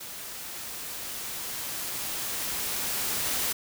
white noise with level ramp, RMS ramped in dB -40 to -28 dBFS, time 0-3.53 s, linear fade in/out 10 ms, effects none

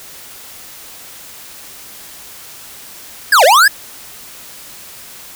square linear two-way sweep, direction down then up, 1738 to 482.6 to 1738 Hz, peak -6 dBFS, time 3.32-3.68 s, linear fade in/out 5 ms, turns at 3.44 s, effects white hiss -35 dBFS RMS until 5.35 s

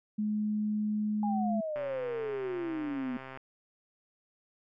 sine tone, 211.6 Hz, G#3, 33 cents sharp, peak -28 dBFS, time 0.18-1.61 s, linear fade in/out 10 ms
sine exponential sweep, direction down, 834 to 242.7 Hz, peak -32 dBFS, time 1.23-3.17 s, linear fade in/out 2 ms
click train, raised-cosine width 0.5 ms, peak -29 dBFS, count 214, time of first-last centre 1.76-3.374 s, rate 132 Hz
effects none

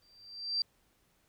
sine tone with exponential growth, 4699 Hz, D8, in tune, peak -26 dBFS, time 0.02-0.62 s, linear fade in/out 2 ms, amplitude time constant 130 ms, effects pink hiss -71 dBFS RMS until 1.28 s

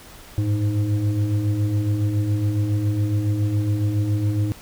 sine tone with frequency modulation, 106.1 Hz, G#2, 38 cents sharp, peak -18 dBFS, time 0.38-4.52 s, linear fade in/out 0 ms, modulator 205 Hz, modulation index 0.77, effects pink hiss -44 dBFS RMS until 4.61 s

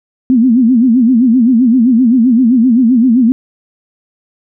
sine tone with vibrato, 242.2 Hz, B3, 34 cents flat, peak -5 dBFS, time 0.3-3.32 s, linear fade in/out 0 ms, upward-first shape sine, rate 7.7 Hz, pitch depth 160 cents each way, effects none

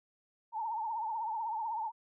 sine tone with vibrato, 892 Hz, A5, 23 cents sharp, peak -33 dBFS, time 0.52-1.92 s, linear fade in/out 50 ms, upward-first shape triangle, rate 16 Hz, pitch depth 110 cents each way, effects none

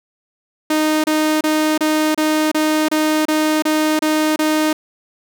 sawtooth tone bursts, 309.1 Hz, D#4, 11 cents flat, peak -10 dBFS, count 11, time 0.7-4.73 s, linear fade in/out 5 ms, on 340 ms, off 29 ms, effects none

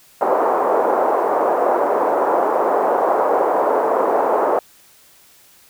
pink band-pass noise, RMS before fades -17 dBFS, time 0.21-4.59 s, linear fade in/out 2 ms, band 420 to 1000 Hz, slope 24 dB/octave, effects white hiss -50 dBFS RMS until 5.69 s

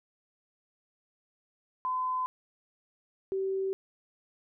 sine tone pair in turn, 1019 / 384.8 Hz, C6 / G4, -46 / -32 cents, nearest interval octave + perfect fourth, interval 1686 cents, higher first, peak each -28 dBFS, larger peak neither, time 1.85-2.26 / 3.32-3.73 s, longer neither, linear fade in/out 0 ms, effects none

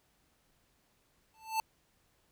square tone with exponential growth, 884 Hz, A5, 8 cents sharp, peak -27 dBFS, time 1.34-1.6 s, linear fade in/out 1 ms, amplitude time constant 55 ms, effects pink hiss -72 dBFS RMS until 2.31 s

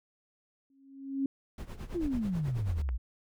sine tone with exponential growth, 272.3 Hz, C#4, 31 cents flat, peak -25 dBFS, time 0.7-1.26 s, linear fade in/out 2 ms, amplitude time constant 120 ms
brown noise with tremolo, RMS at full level -37 dBFS, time 1.58-2.82 s, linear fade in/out 2 ms, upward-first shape sine, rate 9.2 Hz, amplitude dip 80%
sine exponential sweep, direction down, 365.9 to 55 Hz, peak -29 dBFS, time 1.94-2.98 s, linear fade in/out 20 ms
click, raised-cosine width 0.5 ms, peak -28 dBFS, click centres 2.89 s
effects none

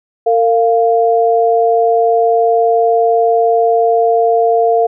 sine tone pair together, 455.7 / 696 Hz, A#4 / F5, -39 / -6 cents, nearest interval perfect fifth, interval 733 cents, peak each -11 dBFS, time 0.26-4.87 s, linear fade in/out 10 ms, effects none

